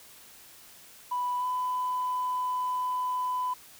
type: tone with pitch glide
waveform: sine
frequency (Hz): 987.8 to 1002.2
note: B5 to B5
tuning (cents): 0 to +25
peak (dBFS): -26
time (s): 1.11-3.54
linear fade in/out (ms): 10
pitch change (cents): +25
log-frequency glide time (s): 1.38-1.45
effects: tanh soft clip ceiling -23 dBFS + white hiss -52 dBFS RMS until 3.79 s